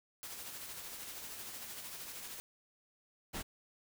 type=noise with tremolo; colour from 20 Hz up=white; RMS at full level=-45 dBFS; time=0.23-2.4 s; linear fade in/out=0 ms; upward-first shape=sine; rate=13 Hz; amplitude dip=35%
type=noise; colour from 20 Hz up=pink; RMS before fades=-41 dBFS; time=3.33-3.43 s; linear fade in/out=20 ms
effects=none